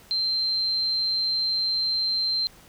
sine tone, 4134 Hz, C8, 22 cents flat, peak -22 dBFS, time 0.11-2.47 s, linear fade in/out 0 ms, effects pink hiss -52 dBFS RMS until 2.68 s

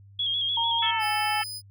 sine tone with vibrato, 3298 Hz, G#7, 13 cents flat, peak -24 dBFS, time 0.19-0.91 s, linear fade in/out 5 ms, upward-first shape square, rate 6.7 Hz, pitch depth 35 cents each way
sine tone with pitch glide, 926 to 839.4 Hz, A#5 to G#5, -12 to +18 cents, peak -26 dBFS, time 0.57-1.42 s, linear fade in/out 5 ms, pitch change -170 cents, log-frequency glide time 0.95-1.04 s
harmonic tone, 440 Hz, A4, in tune, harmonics 3 / 4 / 5 / 6 / 7, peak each -33 / -33 / -33 / -33 / -33 dBFS, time 0.82-1.44 s, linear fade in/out 10 ms
sawtooth tone, 5000 Hz, D#8, 8 cents sharp, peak -31 dBFS, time 0.99-1.62 s, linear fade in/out 50 ms
effects added 99 Hz sine -48 dBFS peak until 1.7 s

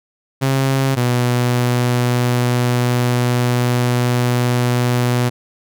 sawtooth tone pair in turn, 134.4 / 122.66 Hz, C3 / B2, +47 / -11 cents, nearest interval major second, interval 158 cents, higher first, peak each -10 dBFS, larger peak neither, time 0.41-0.96 / 0.96-5.3 s, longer second, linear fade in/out 20 ms, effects none

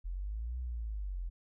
sine linear two-way sweep, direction up then down, 41.35 to 63 to 41.35 Hz, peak -35 dBFS, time 0.04-1.3 s, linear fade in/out 20 ms, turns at 0.59 s, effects none

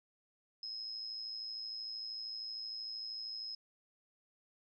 sine tone with amplitude modulation, 5130 Hz, E8, 48 cents flat, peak -38 dBFS, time 0.63-3.55 s, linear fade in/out 2 ms, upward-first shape sine, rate 113 Hz, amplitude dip 55%, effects none

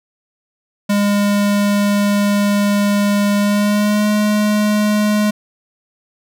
square tone with pitch glide, 203.7 to 210 Hz, G#3 to G#3, -33 to +19 cents, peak -13 dBFS, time 0.89-5.31 s, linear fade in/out 10 ms, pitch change +52 cents, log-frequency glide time 3.37-4.07 s, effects none

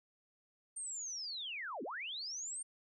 sine linear two-way sweep, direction down then up, 8870 to 220 to 8870 Hz, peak -40 dBFS, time 0.76-2.63 s, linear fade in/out 10 ms, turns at 1.83 s, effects none

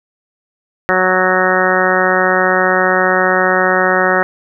harmonic tone, 185 Hz, F#3, in tune, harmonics 1 / 2 / 3 / 4 / 5 / 6 / 7 / 8 / 9 / 10, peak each -23 / -18 / -17 / -19 / -23 / -22 / -19 / -19 / -21 / -17 dBFS, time 0.89-4.23 s, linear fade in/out 0 ms, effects none

